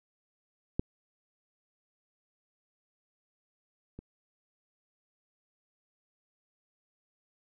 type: clicks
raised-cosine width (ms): 3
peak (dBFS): -15 / -30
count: 2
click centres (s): 0.795 / 3.99
effects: none